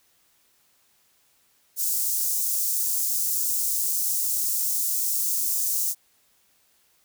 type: high-pass noise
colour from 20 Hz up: white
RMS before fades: -25 dBFS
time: 1.76-5.95 s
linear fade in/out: 50 ms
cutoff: 6100 Hz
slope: 24 dB/octave
effects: white hiss -64 dBFS RMS until 7.04 s